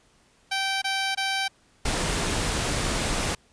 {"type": "tone bursts", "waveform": "10% pulse", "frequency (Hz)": 777, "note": "G5", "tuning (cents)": -16, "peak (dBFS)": -16, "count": 3, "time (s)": [0.51, 1.482], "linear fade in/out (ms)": 10, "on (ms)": 310, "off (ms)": 21}
{"type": "noise", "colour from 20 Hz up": "pink", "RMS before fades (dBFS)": -26, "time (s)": [1.85, 3.35], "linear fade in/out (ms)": 5}
{"effects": ["pink hiss -61 dBFS RMS until 3.52 s", "resampled to 22050 Hz"]}